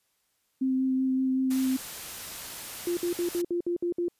sine tone with vibrato, 261.6 Hz, C4, in tune, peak -23 dBFS, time 0.61-1.77 s, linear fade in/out 10 ms, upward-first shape sine, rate 5.3 Hz, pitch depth 11 cents each way
white noise, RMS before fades -39 dBFS, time 1.5-3.42 s, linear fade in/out 10 ms
sine tone bursts, 347.8 Hz, F4, 7 cents flat, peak -25 dBFS, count 8, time 2.87-4.083 s, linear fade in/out 2 ms, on 100 ms, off 59 ms
effects white hiss -73 dBFS RMS until 4.19 s + resampled to 32000 Hz

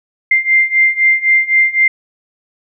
sine beating tone pair, 2093 / 2096.9 Hz, C7 / C7, 0 / +3 cents, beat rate 3.9 Hz, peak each -13 / -11 dBFS, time 0.31-1.88 s, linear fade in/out 5 ms, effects none

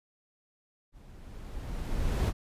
brown noise with level ramp, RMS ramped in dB -52 to -24 dBFS, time 0.92-2.33 s, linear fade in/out 50 ms, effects resampled to 32000 Hz

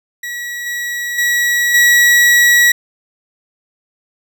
40% pulse tone with level steps, 1926 Hz, B6, 44 cents flat, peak -21 / -18 / -11 / -6 dBFS, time 0.23-2.72 s, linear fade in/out 5 ms, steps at 0.66 / 1.18 / 1.74 s, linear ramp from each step 5 ms, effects none

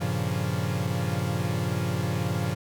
45% pulse chord, G half-diminished seventh, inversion none, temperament equal, 98 / 116.54 / 138.59 / 174.61 Hz, G2 / Bb2 / Db3 / F3, 0 / 0 / 0 / 0 cents, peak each -31 dBFS, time 0-2.55 s, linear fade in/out 20 ms, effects none

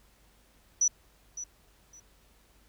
sine tone with echo, 5920 Hz, F#8, in tune, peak -21 dBFS, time 0.81-0.88 s, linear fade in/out 5 ms, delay 560 ms, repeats 2, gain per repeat -14 dB, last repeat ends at 2 s, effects added 50 Hz sine -64 dBFS peak until 2.68 s + pink hiss -64 dBFS RMS until 2.68 s

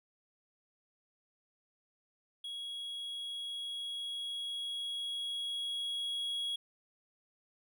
triangle tone with level ramp, 3322 Hz, G#7, in tune, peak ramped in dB -38 to -32 dBFS, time 2.44-6.56 s, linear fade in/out 5 ms, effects none

